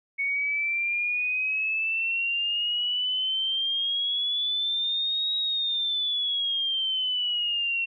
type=exponential two-way sweep; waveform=sine; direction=up then down; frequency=2217 to 3812 to 2713 Hz; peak=-24 dBFS; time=0.18-7.86 s; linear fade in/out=20 ms; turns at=5.36 s; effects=none